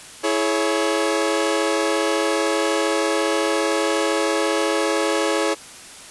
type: chord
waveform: sawtooth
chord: C# minor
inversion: first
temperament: equal with one note detuned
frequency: 329.6 / 424 / 554.4 Hz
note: E4 / G#4 / C#5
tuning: 0 / +36 / 0 cents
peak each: -19 dBFS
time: 0.23-5.55 s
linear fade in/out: 20 ms
effects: white hiss -40 dBFS RMS until 6.1 s + resampled to 24000 Hz